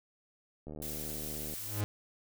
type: click train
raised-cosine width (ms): 2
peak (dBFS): -31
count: 67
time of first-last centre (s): 0.67-1.537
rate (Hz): 76.1
type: noise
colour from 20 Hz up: blue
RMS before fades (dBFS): -41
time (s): 0.82-1.81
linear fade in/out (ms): 2
type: tone with exponential growth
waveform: 45% pulse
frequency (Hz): 103.83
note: G#2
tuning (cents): 0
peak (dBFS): -29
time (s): 1.49-1.84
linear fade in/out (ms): 0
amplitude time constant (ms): 75
effects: none